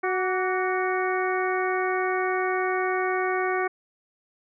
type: harmonic tone with a mistuned harmonic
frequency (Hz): 370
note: F#4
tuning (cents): 0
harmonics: 1 / 2 / 3 / 4 / 5 / 6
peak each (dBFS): -26 / -29 / -31 / -32 / -33 / -34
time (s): 0.03-3.68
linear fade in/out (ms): 10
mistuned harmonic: 3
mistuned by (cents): +56
effects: none